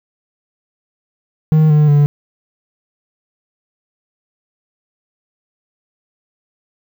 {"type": "tone with pitch steps", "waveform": "triangle", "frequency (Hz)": [155.9, 150.68, 145.63], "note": ["D#3", "D3", "D3"], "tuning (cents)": [4, 45, -14], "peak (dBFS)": -5, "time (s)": [1.52, 2.06], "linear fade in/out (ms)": 0, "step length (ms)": 180, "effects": ["7-bit"]}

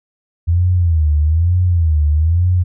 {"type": "tone with vibrato", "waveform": "sine", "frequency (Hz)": 82.2, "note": "E2", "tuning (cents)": -4, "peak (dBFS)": -10, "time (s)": [0.47, 2.64], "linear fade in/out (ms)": 20, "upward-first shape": "sine", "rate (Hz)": 1.1, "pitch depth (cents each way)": 170, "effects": []}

